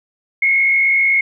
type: tone with frequency modulation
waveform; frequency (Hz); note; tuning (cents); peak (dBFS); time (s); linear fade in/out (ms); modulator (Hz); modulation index
sine; 2173; C#7; -35; -11; 0.42-1.21; 5; 55.6; 0.84
effects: none